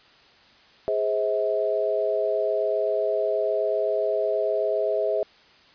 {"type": "chord", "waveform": "sine", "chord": "Ab augmented", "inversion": "none", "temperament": "equal with one note detuned", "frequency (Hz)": [415.3, 523.3, 642.3], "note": ["Ab4", "C5", "E5"], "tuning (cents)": [0, 0, -45], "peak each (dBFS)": [-26, -28, -24], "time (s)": [0.88, 5.23], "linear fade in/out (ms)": 0, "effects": ["white hiss -54 dBFS RMS until 5.74 s", "resampled to 11025 Hz"]}